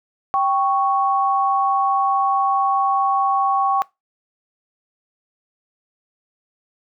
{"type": "tone pair together", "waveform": "sine", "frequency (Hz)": [784, 1108.7], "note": ["G5", "C#6"], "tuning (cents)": [0, 0], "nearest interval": "tritone", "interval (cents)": 600, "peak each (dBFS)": -18, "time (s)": [0.34, 3.82], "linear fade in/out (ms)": 0, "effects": ["noise-tail reverb RT60 0.2 s tail -21 dB re dry"]}